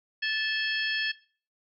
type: harmonic tone with a mistuned harmonic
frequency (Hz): 874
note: A5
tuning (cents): -12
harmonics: 2 / 3 / 4 / 5 / 6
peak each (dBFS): -29 / -33 / -35 / -37 / -39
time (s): 0.22-1.12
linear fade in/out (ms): 10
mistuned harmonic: 4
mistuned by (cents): -120
effects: noise-tail reverb RT60 0.4 s tail -17 dB re dry